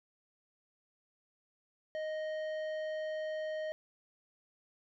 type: tone with tanh clipping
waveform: sine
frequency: 622.3 Hz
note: D#5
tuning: in tune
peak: -37 dBFS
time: 1.95-3.72 s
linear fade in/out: 0 ms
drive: 11 dB
effects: none